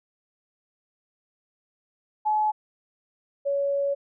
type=tone pair in turn; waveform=sine; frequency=854 / 561.2 Hz; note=G#5 / C#5; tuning=+48 / +21 cents; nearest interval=perfect fifth; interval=727 cents; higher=first; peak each=-20 / -22 dBFS; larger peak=first; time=2.25-2.52 / 3.45-3.95 s; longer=second; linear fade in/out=20 ms; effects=none